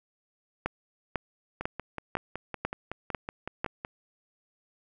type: two click trains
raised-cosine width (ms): 0.5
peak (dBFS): -19 / -13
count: 13 / 7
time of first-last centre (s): 1.61-3.849 / 0.66-3.645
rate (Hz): 5.36 / 2.01
effects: none